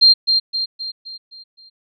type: tone with echo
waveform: sine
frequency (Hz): 4186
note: C8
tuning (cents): 0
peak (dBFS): -6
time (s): 0.01-0.14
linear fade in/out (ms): 20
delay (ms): 260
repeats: 6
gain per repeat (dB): -6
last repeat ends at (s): 1.7
effects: none